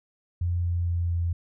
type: tone with pitch steps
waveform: sine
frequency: 87.31 / 86.71 / 86.11 / 85.51 Hz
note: F2 / F2 / F2 / F2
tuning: 0 / -12 / -24 / -36 cents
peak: -23 dBFS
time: 0.41-1.33 s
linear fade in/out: 5 ms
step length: 230 ms
effects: none